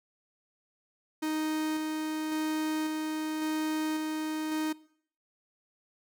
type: tone with tremolo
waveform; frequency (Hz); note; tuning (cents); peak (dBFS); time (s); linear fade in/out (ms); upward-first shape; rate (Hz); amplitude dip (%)
45% pulse; 311.1; D#4; 0; -29; 1.22-4.73; 10; square; 0.91; 25
effects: noise-tail reverb RT60 0.6 s tail -21 dB re dry